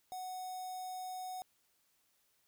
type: tone with notch filter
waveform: square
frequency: 740 Hz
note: F#5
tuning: in tune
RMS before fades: -43 dBFS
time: 0.12-1.42 s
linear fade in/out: 0 ms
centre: 2400 Hz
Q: 0.73
effects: white hiss -75 dBFS RMS until 2.47 s